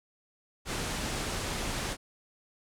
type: low-pass noise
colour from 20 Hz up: pink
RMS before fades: -34 dBFS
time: 0.65-1.97 s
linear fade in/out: 50 ms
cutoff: 10000 Hz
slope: 24 dB/octave
effects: none